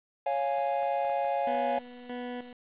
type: chord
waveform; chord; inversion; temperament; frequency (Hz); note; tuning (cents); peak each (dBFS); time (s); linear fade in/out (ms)
triangle; Db major; none; equal; 554.4 / 698.5 / 830.6; Db5 / F5 / Ab5; 0 / 0 / 0; -29; 0.26-1.79; 5
type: clicks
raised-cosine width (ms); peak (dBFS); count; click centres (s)
0.5; -35; 6; 0.584 / 0.83 / 1.049 / 1.097 / 1.247 / 1.548
type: tone with tremolo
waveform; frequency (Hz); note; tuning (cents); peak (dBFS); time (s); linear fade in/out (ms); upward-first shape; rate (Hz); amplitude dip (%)
20% pulse; 245.9; B3; -7; -30; 1.47-2.53; 2; square; 1.6; 70
effects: resampled to 8000 Hz + 9-bit